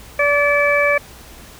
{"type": "harmonic tone", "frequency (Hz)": 577, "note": "D5", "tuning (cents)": -31, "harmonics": [1, 2, 3, 4], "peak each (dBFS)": [-16, -22, -20, -17], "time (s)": [0.19, 0.98], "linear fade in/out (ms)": 5, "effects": ["added 60 Hz sine -44 dBFS peak until 1.59 s", "pink hiss -41 dBFS RMS until 1.59 s"]}